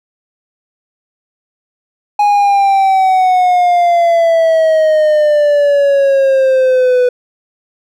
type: exponential sweep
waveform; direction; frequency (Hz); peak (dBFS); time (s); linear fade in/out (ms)
triangle; down; 830.6 to 493.9; -5; 2.19-7.09; 5
effects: none